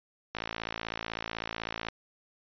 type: click train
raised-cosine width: 0.3 ms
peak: -17 dBFS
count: 87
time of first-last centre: 0.35-1.886 s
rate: 56 Hz
effects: resampled to 11025 Hz